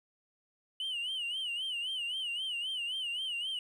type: tone with vibrato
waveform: sine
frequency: 2960 Hz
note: F#7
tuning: in tune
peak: -31 dBFS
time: 0.8-3.59 s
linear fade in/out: 2 ms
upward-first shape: sine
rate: 3.8 Hz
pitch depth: 120 cents each way
effects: tanh soft clip ceiling -32 dBFS + 11-bit